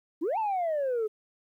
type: exponential two-way sweep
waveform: sine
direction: up then down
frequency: 286.7 to 914 to 418.3 Hz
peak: -24 dBFS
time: 0.21-1.08 s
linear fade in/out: 20 ms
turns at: 0.38 s
effects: tanh soft clip ceiling -24 dBFS + 11-bit